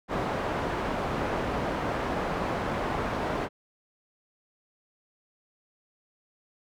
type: low-pass noise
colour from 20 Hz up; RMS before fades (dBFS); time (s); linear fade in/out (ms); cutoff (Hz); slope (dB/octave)
white; -30; 0.08-3.49; 50; 940; 12
effects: none